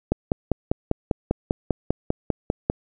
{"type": "click train", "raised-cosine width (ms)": 2, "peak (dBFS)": -6, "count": 14, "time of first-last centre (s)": [0.12, 2.699], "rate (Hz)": 5.04, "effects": []}